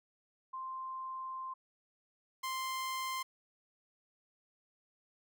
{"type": "tone pair in turn", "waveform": ["sine", "sawtooth"], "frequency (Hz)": [1046.5, 1046.5], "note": ["C6", "C6"], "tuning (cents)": [0, 0], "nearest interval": "unison", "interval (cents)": 0, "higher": "neither", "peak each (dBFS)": [-39, -32], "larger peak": "second", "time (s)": [[0.53, 1.54], [2.43, 3.23]], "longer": "first", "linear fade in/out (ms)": 10, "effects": []}